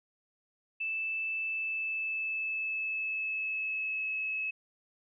sine tone with pitch glide, 2637 to 2584 Hz, E7 to E7, 0 to -35 cents, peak -31 dBFS, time 0.8-4.51 s, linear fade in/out 10 ms, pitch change -35 cents, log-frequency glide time 1.41-4.09 s, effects none

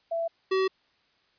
sine / square tone pair in turn, 667 / 380 Hz, E5 / F#4, +20 / +46 cents, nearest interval minor seventh, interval 974 cents, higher first, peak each -26 / -23 dBFS, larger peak second, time 0.11-0.28 / 0.51-0.68 s, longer neither, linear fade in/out 10 ms, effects white hiss -67 dBFS RMS until 1.38 s + resampled to 11025 Hz

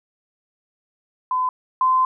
sine tone pair in turn, 1016 / 1031.4 Hz, B5 / C6, +49 / -25 cents, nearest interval unison, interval 26 cents, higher second, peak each -18 / -14 dBFS, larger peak second, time 1.31-1.49 / 1.81-2.05 s, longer second, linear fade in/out 2 ms, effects none

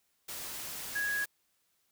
sine tone in noise, 1661.2 Hz, G#6, in tune, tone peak -30 dBFS, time 0.95-1.25 s, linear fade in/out 10 ms, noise white, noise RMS -41 dBFS, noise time 0.28-1.26 s, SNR +8 dB, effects white hiss -75 dBFS RMS until 1.91 s

